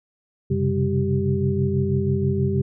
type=tone cluster; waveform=sine; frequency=93.3 / 132.7 / 138.9 / 199.5 / 389.6 Hz; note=F#2 / C3 / C#3 / G3 / G4; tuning=+15 / +25 / +4 / +31 / -11 cents; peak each=-25 dBFS; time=0.5-2.62 s; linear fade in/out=10 ms; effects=none